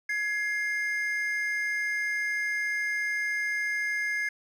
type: tone pair together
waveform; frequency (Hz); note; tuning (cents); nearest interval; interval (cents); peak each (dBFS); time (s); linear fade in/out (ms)
triangle; 1677.2 / 2111; G#6 / C7; +17 / +15; major third; 398; -28; 0.09-4.29; 5
effects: none